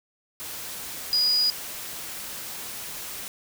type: tone in noise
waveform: sine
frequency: 4913 Hz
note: D#8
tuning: 23 cents flat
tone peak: -19 dBFS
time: 1.13-1.5 s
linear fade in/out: 0 ms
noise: white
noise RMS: -36 dBFS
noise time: 0.4-3.28 s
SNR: +14 dB
effects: none